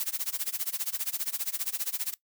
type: noise with tremolo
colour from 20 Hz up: blue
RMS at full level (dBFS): -29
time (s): 0-2.14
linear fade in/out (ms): 0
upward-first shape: sine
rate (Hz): 15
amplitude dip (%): 95
effects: noise-tail reverb RT60 0.1 s tail -19 dB re dry